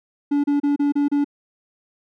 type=tone bursts; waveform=triangle; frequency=287.2 Hz; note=D4; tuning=39 cents flat; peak=-14 dBFS; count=6; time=0.31-1.245 s; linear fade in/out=10 ms; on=130 ms; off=31 ms; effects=none